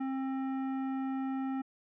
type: tone with hard clipping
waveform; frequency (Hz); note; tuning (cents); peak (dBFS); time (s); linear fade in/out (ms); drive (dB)
sine; 266.2; C4; +30; -34; 0-1.62; 10; 14
effects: low-pass 2000 Hz 12 dB/octave